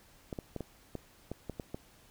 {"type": "clicks", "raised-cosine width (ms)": 2, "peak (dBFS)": -24, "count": 9, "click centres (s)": [0.328, 0.388, 0.563, 0.607, 0.953, 1.316, 1.497, 1.598, 1.745], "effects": ["pink hiss -61 dBFS RMS until 2.1 s"]}